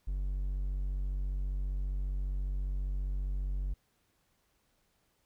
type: tone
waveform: triangle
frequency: 47.41 Hz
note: F#1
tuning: 43 cents sharp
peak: -29 dBFS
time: 0.07-3.74 s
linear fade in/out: 10 ms
effects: pink hiss -74 dBFS RMS until 5.25 s